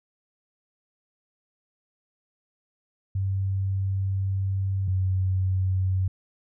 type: tone pair in turn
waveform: sine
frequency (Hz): 96.6 / 93.9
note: G2 / F#2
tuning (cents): -25 / +26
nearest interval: unison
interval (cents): 49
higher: first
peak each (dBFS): -23 / -21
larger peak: second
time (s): 3.15-4.88 / 4.88-6.08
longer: first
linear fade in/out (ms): 5
effects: none